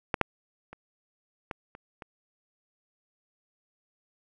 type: clicks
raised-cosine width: 0.5 ms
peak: -10 / -6 / -28 / -19 / -29 / -26 dBFS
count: 6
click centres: 0.142 / 0.213 / 0.73 / 1.512 / 1.751 / 2.022 s
effects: none